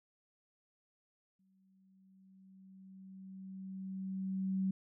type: tone with exponential growth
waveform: sine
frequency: 190.5 Hz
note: G3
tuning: 49 cents flat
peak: -30 dBFS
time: 1.39-4.71 s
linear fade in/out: 5 ms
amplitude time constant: 720 ms
effects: none